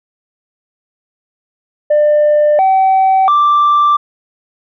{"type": "tone with pitch steps", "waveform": "sine", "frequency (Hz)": [597, 765, 1175], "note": ["D5", "G5", "D6"], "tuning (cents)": [28, -42, 1], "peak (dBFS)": -5, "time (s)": [1.9, 3.97], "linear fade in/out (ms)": 10, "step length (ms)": 690, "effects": ["tanh soft clip ceiling -5 dBFS"]}